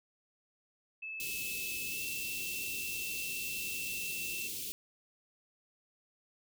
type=tone with pitch glide; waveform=sine; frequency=2613 to 2679 Hz; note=E7 to E7; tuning=-16 to +27 cents; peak=-39 dBFS; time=1.02-4.48 s; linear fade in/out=10 ms; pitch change=+43 cents; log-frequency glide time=1.87-2.04 s
type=band-stop noise; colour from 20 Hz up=white; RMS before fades=-40 dBFS; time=1.2-4.72 s; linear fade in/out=0 ms; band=470 to 2500 Hz; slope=48 dB/octave
effects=none